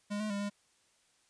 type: tone with pitch steps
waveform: square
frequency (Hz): 205.6 / 213.4 / 201.4 / 203.6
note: G#3 / G#3 / G3 / G#3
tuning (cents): -17 / +47 / +47 / -34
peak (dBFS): -34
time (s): 0.1-0.5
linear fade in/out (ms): 20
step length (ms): 100
effects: white hiss -70 dBFS RMS until 1.29 s + resampled to 22050 Hz